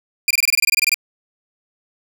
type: tone bursts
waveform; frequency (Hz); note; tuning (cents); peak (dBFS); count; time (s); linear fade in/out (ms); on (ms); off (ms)
sawtooth; 2400; D7; +37; -9; 14; 0.28-0.943; 2; 26; 23
effects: none